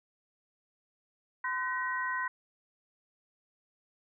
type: tone cluster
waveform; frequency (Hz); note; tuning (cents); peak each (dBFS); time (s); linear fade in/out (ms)
sine; 1022 / 1514 / 1901; C6 / F#6 / A#6; -41 / +39 / +33; -34 / -36 / -35; 1.44-2.28; 5
effects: none